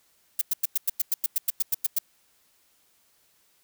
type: noise bursts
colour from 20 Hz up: violet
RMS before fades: -23 dBFS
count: 14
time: 0.39-1.987 s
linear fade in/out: 5 ms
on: 24 ms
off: 97 ms
effects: white hiss -65 dBFS RMS until 3.63 s